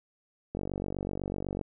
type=click train; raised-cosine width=2 ms; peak=-20 dBFS; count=52; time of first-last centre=0.55-1.613 s; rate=48 Hz; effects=none